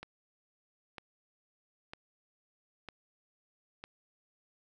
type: click train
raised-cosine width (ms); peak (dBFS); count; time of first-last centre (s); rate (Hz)
0.3; -27; 5; 0.03-3.84; 1.05
effects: none